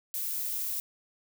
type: noise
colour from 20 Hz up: violet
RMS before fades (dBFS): -33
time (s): 0.14-0.8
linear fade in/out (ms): 0
effects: none